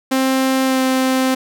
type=tone with pitch glide; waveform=sawtooth; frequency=263.7 to 260.8 Hz; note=C4 to C4; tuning=+14 to -5 cents; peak=-10 dBFS; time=0.11-1.35 s; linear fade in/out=10 ms; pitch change=-19 cents; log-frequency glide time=0.64-0.81 s; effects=none